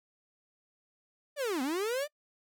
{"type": "linear two-way sweep", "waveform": "45% pulse", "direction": "down then up", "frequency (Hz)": [608, 246.9, 608], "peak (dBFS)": -30, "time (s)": [1.36, 2.08], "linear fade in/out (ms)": 50, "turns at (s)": 1.62, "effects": ["noise-tail reverb RT60 0.1 s tail -25 dB re dry"]}